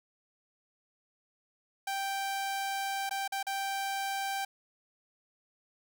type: tone with dropouts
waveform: sawtooth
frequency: 784 Hz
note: G5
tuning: in tune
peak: -28 dBFS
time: 1.87-4.45 s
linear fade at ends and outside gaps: 5 ms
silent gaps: 3.094-3.109 / 3.278-3.321 / 3.429-3.467 s
effects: none